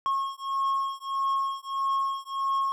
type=beating tone pair; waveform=triangle; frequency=1087 / 1088.6 Hz; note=C#6 / C#6; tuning=-34 / -32 cents; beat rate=1.6 Hz; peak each=-27 dBFS; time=0.06-2.72 s; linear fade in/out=0 ms; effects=none